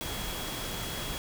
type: tone in noise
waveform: sine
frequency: 3322 Hz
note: G#7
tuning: in tune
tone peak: -42 dBFS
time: 0.01-1.18 s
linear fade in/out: 0 ms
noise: pink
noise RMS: -36 dBFS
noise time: 0.01-1.18 s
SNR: -9 dB
effects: none